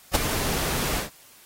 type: noise with ADSR envelope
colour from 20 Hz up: pink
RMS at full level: -18 dBFS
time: 0.13-1.1 s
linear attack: 22 ms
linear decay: 15 ms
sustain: -9 dB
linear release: 130 ms
effects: white hiss -52 dBFS RMS until 1.45 s + AAC 48 kbps